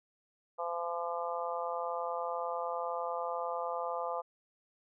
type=harmonic tone; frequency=171 Hz; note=F3; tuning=36 cents flat; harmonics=3 / 4 / 5 / 6 / 7; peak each=-38 / -39 / -40 / -41 / -41 dBFS; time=0.58-4.22 s; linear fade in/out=20 ms; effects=none